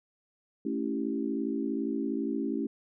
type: chord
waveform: sine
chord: A dominant seventh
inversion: none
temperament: equal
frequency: 220 / 277.2 / 329.6 / 392 Hz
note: A3 / C#4 / E4 / G4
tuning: 0 / 0 / 0 / 0 cents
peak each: -34 / -32 / -35 / -37 dBFS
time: 0.65-2.67 s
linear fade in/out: 5 ms
effects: none